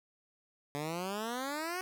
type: exponential sweep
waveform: 10% pulse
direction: up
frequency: 141.8 to 377 Hz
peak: -27 dBFS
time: 0.75-1.81 s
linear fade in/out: 0 ms
effects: none